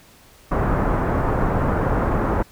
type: low-pass noise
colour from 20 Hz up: pink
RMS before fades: -20 dBFS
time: 0.51-2.43 s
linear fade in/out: 10 ms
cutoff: 1400 Hz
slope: 24 dB/octave
effects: pink hiss -50 dBFS RMS until 2.51 s